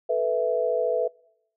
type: chord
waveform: sine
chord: A suspended second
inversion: none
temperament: equal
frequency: 440 / 493.9 / 659.3 Hz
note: A4 / B4 / E5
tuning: 0 / 0 / 0 cents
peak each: -28 / -24 / -25 dBFS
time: 0.09-1.08 s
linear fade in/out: 10 ms
effects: noise-tail reverb RT60 0.8 s tail -26 dB re dry